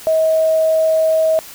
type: tone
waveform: sine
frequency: 638 Hz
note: D#5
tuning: 43 cents sharp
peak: -11 dBFS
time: 0.07-1.39 s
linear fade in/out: 0 ms
effects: white hiss -36 dBFS RMS until 1.54 s